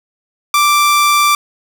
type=tone; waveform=sawtooth; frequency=1174.7 Hz; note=D6; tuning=in tune; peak=-5 dBFS; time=0.54-1.35 s; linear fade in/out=2 ms; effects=none